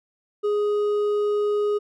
triangle tone with hard clipping, 415.3 Hz, G#4, in tune, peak -21 dBFS, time 0.43-1.79 s, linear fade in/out 20 ms, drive 8 dB, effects none

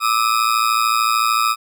40% pulse ring-modulated tone, 1244.5 Hz, D#6, in tune, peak -11 dBFS, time 0-1.56 s, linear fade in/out 50 ms, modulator 56.7 Hz, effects none

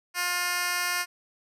10% pulse tone with high-pass filter, 354.8 Hz, F4, 27 cents sharp, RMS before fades -28 dBFS, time 0.14-1.06 s, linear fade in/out 50 ms, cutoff 1300 Hz, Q 0.55, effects resampled to 32000 Hz

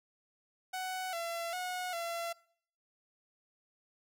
sawtooth tone with pitch steps, 745 / 676 / 729 / 678 Hz, F#5 / E5 / F#5 / E5, +12 / +43 / -26 / +49 cents, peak -32 dBFS, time 0.73-2.33 s, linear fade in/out 10 ms, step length 400 ms, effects noise-tail reverb RT60 0.6 s tail -22 dB re dry

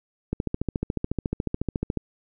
click train, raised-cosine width 3 ms, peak -12 dBFS, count 24, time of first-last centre 0.33-1.973 s, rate 14 Hz, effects none

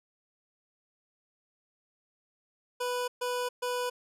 25% pulse tone bursts, 493.9 Hz, B4, in tune, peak -26 dBFS, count 3, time 2.8-3.9 s, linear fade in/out 10 ms, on 280 ms, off 130 ms, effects resampled to 32000 Hz

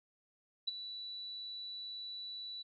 sine tone with ADSR envelope, 3951 Hz, B7, in tune, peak -30 dBFS, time 0.67-2.63 s, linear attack 12 ms, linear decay 17 ms, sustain -12 dB, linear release 17 ms, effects none

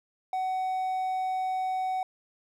triangle tone, 750 Hz, F#5, 23 cents sharp, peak -25 dBFS, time 0.33-2.03 s, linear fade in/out 2 ms, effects none

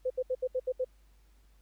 sine tone bursts, 510 Hz, C5, 44 cents flat, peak -27 dBFS, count 7, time 0.05-0.847 s, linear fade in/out 10 ms, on 53 ms, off 71 ms, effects added 50 Hz sine -59 dBFS peak until 1.61 s + pink hiss -71 dBFS RMS until 1.61 s

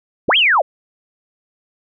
sine linear two-way sweep, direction up then down, 32.7 to 3322 to 482 Hz, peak -10 dBFS, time 0.28-0.62 s, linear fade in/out 10 ms, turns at 0.37 s, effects none

